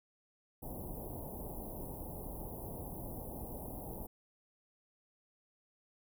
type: band-stop noise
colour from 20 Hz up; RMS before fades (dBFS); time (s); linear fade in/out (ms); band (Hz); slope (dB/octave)
pink; -44; 0.62-4.07; 10; 890 to 11000; 48
effects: none